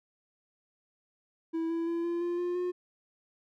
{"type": "tone with pitch steps", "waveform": "triangle", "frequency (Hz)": [327.5, 332.5, 337.5, 342.6, 347.8, 353, 358.4], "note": ["E4", "E4", "E4", "F4", "F4", "F4", "F4"], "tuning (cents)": [-11, 15, 41, -33, -7, 19, 45], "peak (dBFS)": -27, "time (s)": [1.53, 2.72], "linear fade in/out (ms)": 20, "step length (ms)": 170, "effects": []}